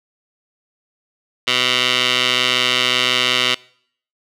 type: tone with band-pass filter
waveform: 15% pulse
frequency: 125.5 Hz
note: B2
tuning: 28 cents sharp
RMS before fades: -17 dBFS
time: 1.47-3.55 s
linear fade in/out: 10 ms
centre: 3100 Hz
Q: 2.4
effects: noise-tail reverb RT60 0.6 s tail -23 dB re dry